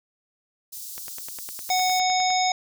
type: high-pass noise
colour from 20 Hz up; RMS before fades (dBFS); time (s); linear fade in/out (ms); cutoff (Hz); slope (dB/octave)
white; -37; 0.72-2; 10; 4600; 24
type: click train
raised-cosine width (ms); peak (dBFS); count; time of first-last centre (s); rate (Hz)
0.3; -23; 14; 0.98-2.304; 9.82
type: harmonic tone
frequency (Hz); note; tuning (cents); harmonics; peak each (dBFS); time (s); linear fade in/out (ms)
740; F#5; 0; 1 / 3 / 5 / 7 / 9; -21 / -29 / -30 / -29 / -30; 1.7-2.52; 2
effects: none